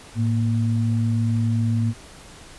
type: tone pair together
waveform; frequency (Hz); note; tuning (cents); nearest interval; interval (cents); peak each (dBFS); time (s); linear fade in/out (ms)
sine; 110 / 233.1; A2 / A#3; 0 / 0; octave + minor second; 1300; -19 / -24; 0.15-1.94; 50
effects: pink hiss -44 dBFS RMS until 2.58 s + resampled to 24000 Hz